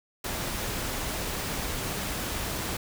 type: noise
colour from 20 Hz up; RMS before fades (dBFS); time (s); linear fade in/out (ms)
pink; -32; 0.24-2.77; 5
effects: none